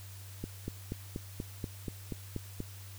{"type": "click train", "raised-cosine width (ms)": 3, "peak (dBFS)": -23, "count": 10, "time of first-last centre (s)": [0.44, 2.603], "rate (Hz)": 4.16, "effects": ["added 97 Hz sine -46 dBFS peak until 2.98 s", "white hiss -53 dBFS RMS until 2.98 s"]}